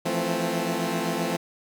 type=chord; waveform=15% pulse; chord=F major seventh; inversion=third; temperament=equal with one note detuned; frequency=166.92 / 174.61 / 220 / 261.6 Hz; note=E3 / F3 / A3 / C4; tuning=+22 / 0 / 0 / 0 cents; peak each=-24 dBFS; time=0.05-1.37 s; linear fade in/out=10 ms; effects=none